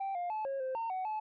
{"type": "tone with pitch steps", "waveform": "sine", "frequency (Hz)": [781, 705, 864, 545, 521, 912, 748, 862], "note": ["G5", "F5", "A5", "C#5", "C5", "A#5", "F#5", "A5"], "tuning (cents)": [-7, 16, -32, -29, -7, -38, 19, -36], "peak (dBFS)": -31, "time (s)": [0, 1.2], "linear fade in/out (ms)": 10, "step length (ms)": 150, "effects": ["tanh soft clip ceiling -32 dBFS"]}